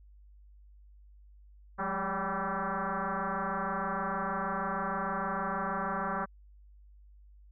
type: tone with frequency modulation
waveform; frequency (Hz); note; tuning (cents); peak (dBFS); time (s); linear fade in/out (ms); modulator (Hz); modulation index
sine; 180.8; F#3; -40; -30; 1.78-6.26; 20; 194; 7.2
effects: added 50 Hz sine -53 dBFS peak until 7.51 s